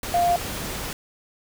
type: tone in noise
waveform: sine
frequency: 698 Hz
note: F5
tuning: 1 cent flat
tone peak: -17 dBFS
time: 0.14-0.36 s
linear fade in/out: 2 ms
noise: pink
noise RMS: -31 dBFS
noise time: 0.03-0.93 s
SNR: +11 dB
effects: none